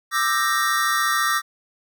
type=chord; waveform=square; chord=E half-diminished seventh; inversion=third; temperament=equal with one note detuned; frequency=1184.2 / 1318.5 / 1568 / 1864.7 Hz; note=D6 / E6 / G6 / Bb6; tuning=+14 / 0 / 0 / 0 cents; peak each=-24 / -25 / -29 / -24 dBFS; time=0.11-1.42 s; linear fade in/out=50 ms; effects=none